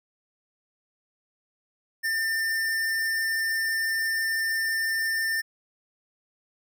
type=tone; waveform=square; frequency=1797 Hz; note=A6; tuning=36 cents sharp; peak=-25 dBFS; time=2.03-5.42 s; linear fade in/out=20 ms; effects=none